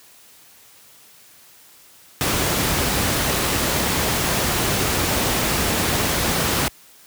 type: noise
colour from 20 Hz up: pink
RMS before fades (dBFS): -20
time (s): 2.21-6.68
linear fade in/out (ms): 0
effects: white hiss -49 dBFS RMS until 7.06 s + high-pass 60 Hz 12 dB/octave